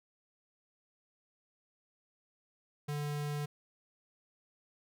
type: tone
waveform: square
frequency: 146.83 Hz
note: D3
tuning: in tune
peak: -35 dBFS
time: 2.88-3.46 s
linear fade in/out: 10 ms
effects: none